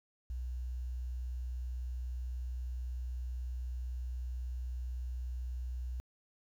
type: tone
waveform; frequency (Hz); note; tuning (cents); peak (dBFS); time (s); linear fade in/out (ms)
sine; 61.9; B1; +5; -35; 0.3-6; 0
effects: tanh soft clip ceiling -32 dBFS + 11-bit